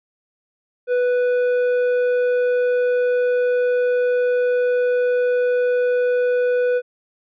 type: tone with tanh clipping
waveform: triangle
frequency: 493.9 Hz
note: B4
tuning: in tune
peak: -17 dBFS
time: 0.87-6.82 s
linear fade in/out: 50 ms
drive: 12 dB
effects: none